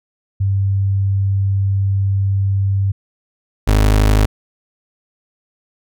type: tone pair in turn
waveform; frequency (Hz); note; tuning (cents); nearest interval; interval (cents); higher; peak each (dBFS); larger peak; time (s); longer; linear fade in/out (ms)
sine / 30% pulse; 98 / 52.06; G2 / G#1; 0 / +5; major seventh; 1095; first; -13 / -7; second; 0.4-2.92 / 3.67-4.26; first; 10
effects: none